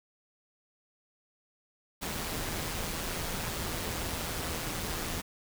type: noise with amplitude modulation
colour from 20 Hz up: pink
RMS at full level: -33 dBFS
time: 2.01-5.22 s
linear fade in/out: 20 ms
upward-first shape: sine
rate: 166 Hz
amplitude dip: 45%
effects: none